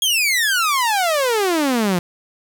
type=exponential sweep; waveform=sawtooth; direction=down; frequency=3322 to 169.9 Hz; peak=-12 dBFS; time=0.02-1.99 s; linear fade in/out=2 ms; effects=none